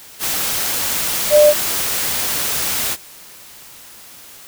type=tone in noise; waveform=sine; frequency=596 Hz; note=D5; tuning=25 cents sharp; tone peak=-6 dBFS; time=1.3-1.54 s; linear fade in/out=50 ms; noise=white; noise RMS=-20 dBFS; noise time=0.19-2.97 s; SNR=+11 dB; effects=white hiss -40 dBFS RMS until 4.47 s

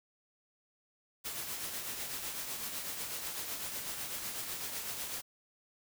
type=noise with tremolo; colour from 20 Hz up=white; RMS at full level=-38 dBFS; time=1.24-5.22 s; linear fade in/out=20 ms; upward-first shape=triangle; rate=8 Hz; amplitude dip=45%; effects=none

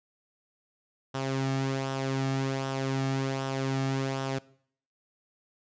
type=tone with flanger; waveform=sawtooth; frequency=134.3 Hz; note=C3; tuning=46 cents sharp; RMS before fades=-30 dBFS; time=1.14-4.39 s; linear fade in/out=10 ms; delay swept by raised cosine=0.44 to 2.04 ms; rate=1.3 Hz; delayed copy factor=-0.5; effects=noise-tail reverb RT60 0.6 s tail -21 dB re dry + resampled to 16000 Hz

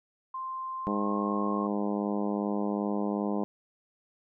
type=tone with pitch glide; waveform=sine; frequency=1046.5 to 1074.7 Hz; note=C6 to C6; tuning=0 to +46 cents; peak=-33 dBFS; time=0.34-1.67 s; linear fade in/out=5 ms; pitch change=+46 cents; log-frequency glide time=0.8-1.05 s
type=harmonic tone; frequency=102.6 Hz; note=G#2; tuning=21 cents flat; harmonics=2 / 3 / 4 / 5 / 6 / 7 / 8 / 9 / 10; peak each=-30 / -34 / -36 / -38 / -40 / -41 / -42 / -43 / -44 dBFS; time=0.87-3.44 s; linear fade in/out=0 ms
effects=none

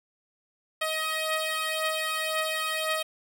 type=beating tone pair; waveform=10% pulse; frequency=629 / 630.9 Hz; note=D#5 / D#5; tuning=+19 / +24 cents; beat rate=1.9 Hz; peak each=-24 / -20 dBFS; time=0.81-3.03 s; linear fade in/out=10 ms; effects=none

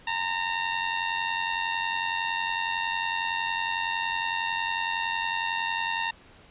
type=tone with amplitude modulation; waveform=15% pulse; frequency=916 Hz; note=A#5; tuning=31 cents flat; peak=-17 dBFS; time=0.07-6.11 s; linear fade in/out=5 ms; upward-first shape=sine; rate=90.9 Hz; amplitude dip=60%; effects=pink hiss -53 dBFS RMS until 6.5 s + resampled to 8000 Hz

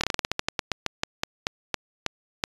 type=slowing click train; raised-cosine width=0.2 ms; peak=-6 dBFS; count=19; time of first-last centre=0.01-2.439 s; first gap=26 ms; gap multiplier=1.17; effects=resampled to 24000 Hz

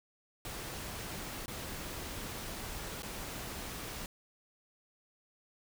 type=noise with dropouts; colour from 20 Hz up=pink; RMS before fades=-42 dBFS; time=0.45-4.06 s; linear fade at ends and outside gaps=1 ms; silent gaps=1.459-1.48 / 3.022-3.031 s; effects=none

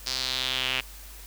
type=tone with band-pass filter sweep; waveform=sawtooth; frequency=129.4 Hz; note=C3; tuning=19 cents flat; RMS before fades=-29 dBFS; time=0.06-0.81 s; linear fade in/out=10 ms; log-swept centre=4900 to 2700 Hz; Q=3.7; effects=added 50 Hz sine -44 dBFS peak until 1.26 s + white hiss -47 dBFS RMS until 1.26 s

